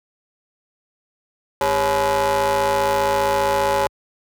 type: ring-modulated tone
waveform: 30% pulse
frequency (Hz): 150.1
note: D3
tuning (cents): +38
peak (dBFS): -11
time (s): 1.61-3.87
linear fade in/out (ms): 2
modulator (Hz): 703
effects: high-pass 60 Hz 12 dB/octave